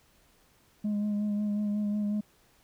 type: tone with vibrato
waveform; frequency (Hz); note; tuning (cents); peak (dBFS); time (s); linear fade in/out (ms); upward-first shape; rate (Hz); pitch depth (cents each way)
sine; 207.7; G#3; 0; -24; 0.84-2.21; 10; sine; 5.5; 22
effects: tanh soft clip ceiling -26 dBFS + pink hiss -64 dBFS RMS until 2.63 s